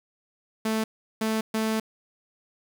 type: tone bursts at uneven times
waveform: sawtooth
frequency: 220 Hz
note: A3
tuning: in tune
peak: -20 dBFS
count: 3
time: 0.65-0.84 / 1.21-1.41 / 1.54-1.8 s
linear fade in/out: 5 ms
effects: 8-bit